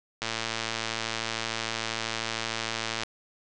click train, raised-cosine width 0.2 ms, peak -12 dBFS, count 319, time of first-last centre 0.22-3.034 s, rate 113 Hz, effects resampled to 22050 Hz

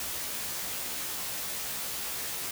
white noise with comb filter, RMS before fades -35 dBFS, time 0-2.51 s, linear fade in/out 2 ms, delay 16 ms, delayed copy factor +0.95, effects none

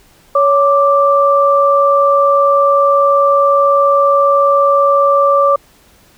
sine tone pair together, 560.2 / 1174.7 Hz, C#5 / D6, +18 / 0 cents, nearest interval octave + minor second, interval 1282 cents, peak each -10 dBFS, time 0.35-5.56 s, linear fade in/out 5 ms, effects pink hiss -48 dBFS RMS until 6.17 s

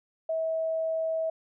sine tone, 646 Hz, E5, 35 cents flat, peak -26 dBFS, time 0.29-1.3 s, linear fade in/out 5 ms, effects none

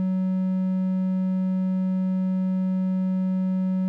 triangle tone, 186.8 Hz, F#3, 17 cents sharp, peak -19 dBFS, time 0-3.88 s, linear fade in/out 0 ms, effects none

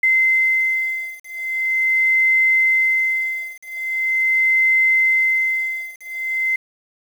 sine beating tone pair, 2068 / 2068.42 Hz, C7 / C7, -21 / -20 cents, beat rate 0.42 Hz, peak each -18 dBFS, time 0.03-6.56 s, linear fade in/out 5 ms, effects 7-bit

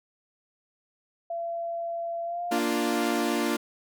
sine tone with pitch glide, 678 to 700.3 Hz, E5 to F5, +49 to +5 cents, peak -29 dBFS, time 1.3-2.59 s, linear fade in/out 5 ms, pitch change +56 cents, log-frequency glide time 2.24-2.42 s
sawtooth chord, Bb major, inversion none, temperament equal, 233.1 / 293.7 / 349.2 Hz, Bb3 / D4 / F4, 0 / 0 / 0 cents, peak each -25 dBFS, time 2.51-3.57 s, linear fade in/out 10 ms
effects none

